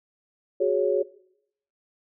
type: chord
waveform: sine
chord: F# suspended second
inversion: none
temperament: just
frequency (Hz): 370 / 416.2 / 555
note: F#4 / G#4 / C#5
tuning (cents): 0 / +4 / +2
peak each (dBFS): -24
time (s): 0.6-1.03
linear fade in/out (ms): 10
effects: noise-tail reverb RT60 0.7 s tail -19 dB re dry